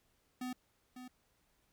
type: tone with echo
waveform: square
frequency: 251.9 Hz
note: B3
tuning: 34 cents sharp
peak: -39 dBFS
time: 0.41-0.53 s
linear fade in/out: 5 ms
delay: 550 ms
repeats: 1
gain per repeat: -9 dB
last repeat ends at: 1.08 s
effects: pink hiss -75 dBFS RMS until 1.72 s